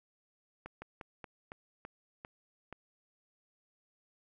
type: slowing click train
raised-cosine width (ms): 0.5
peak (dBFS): -29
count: 8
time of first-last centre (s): 0.66-2.727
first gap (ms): 160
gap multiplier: 1.2
effects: none